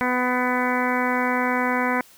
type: harmonic tone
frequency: 249.9 Hz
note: B3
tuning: 21 cents sharp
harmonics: 1 / 2 / 3 / 4 / 5 / 6 / 7 / 8 / 9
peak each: -25 / -28 / -29 / -26 / -33 / -29 / -32 / -29 / -33 dBFS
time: 0.01-2.01 s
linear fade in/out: 0 ms
effects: white hiss -51 dBFS RMS until 2.17 s